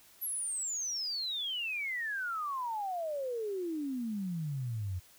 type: exponential sweep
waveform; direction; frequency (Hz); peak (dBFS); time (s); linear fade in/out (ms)
sine; down; 11840 to 87.31; -33; 0.21-5; 20
effects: white hiss -60 dBFS RMS until 5.18 s